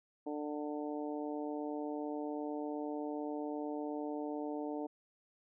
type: harmonic tone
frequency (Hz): 148.7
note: D3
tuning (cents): +22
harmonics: 2 / 3 / 4 / 5 / 6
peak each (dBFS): -39 / -43 / -45 / -47 / -49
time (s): 0.26-4.87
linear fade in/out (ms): 10
effects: none